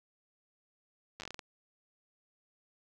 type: slowing click train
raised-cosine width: 0.2 ms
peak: -25 dBFS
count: 9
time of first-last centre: 1.2-1.392 s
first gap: 9 ms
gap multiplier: 1.27
effects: none